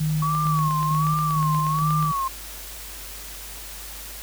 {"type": "tone with tremolo", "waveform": "sine", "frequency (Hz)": 154.8, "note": "D#3", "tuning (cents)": -9, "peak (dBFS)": -20, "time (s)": [0, 2.12], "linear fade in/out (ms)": 10, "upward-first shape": "square", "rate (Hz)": 2.2, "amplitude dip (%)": 30}
{"type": "tone with vibrato", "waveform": "sine", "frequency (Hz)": 1116, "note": "C#6", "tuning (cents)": 11, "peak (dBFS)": -22, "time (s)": [0.22, 2.28], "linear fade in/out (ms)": 5, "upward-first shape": "sine", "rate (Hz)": 1.3, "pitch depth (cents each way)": 110}
{"type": "click train", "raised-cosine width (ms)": 0.3, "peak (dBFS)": -20, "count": 15, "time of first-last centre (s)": [0.35, 2.027], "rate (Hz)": 8.35}
{"effects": ["added 50 Hz sine -41 dBFS peak until 4.22 s", "white hiss -38 dBFS RMS until 4.22 s"]}